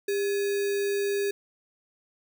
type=tone with sample-and-hold; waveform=sine; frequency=401.6 Hz; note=G4; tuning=42 cents sharp; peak=-24 dBFS; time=0.08-1.31 s; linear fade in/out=5 ms; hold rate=2100 Hz; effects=none

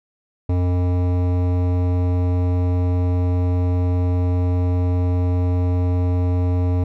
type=tone with hard clipping; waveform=sine; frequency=89.5 Hz; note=F2; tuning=43 cents sharp; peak=-18 dBFS; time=0.49-6.84 s; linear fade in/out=5 ms; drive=15 dB; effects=none

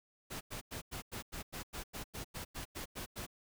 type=noise bursts; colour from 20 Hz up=pink; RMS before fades=-43 dBFS; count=15; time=0.3-3.266 s; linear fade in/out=20 ms; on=110 ms; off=94 ms; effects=none

